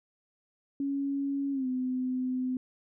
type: tone with pitch glide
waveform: sine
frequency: 278.2 to 255.1 Hz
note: C#4 to C4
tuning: +6 to -44 cents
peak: -28 dBFS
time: 0.8-2.57 s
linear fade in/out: 2 ms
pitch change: -150 cents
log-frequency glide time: 1.52-1.67 s
effects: none